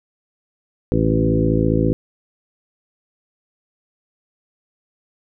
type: harmonic tone with a mistuned harmonic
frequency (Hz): 55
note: A1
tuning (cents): 0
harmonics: 1 / 2 / 3 / 4 / 5 / 6 / 7 / 9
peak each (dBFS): -24 / -21 / -21 / -25 / -21 / -23 / -24 / -24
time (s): 0.92-1.93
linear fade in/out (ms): 0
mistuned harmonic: 2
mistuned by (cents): +20
effects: none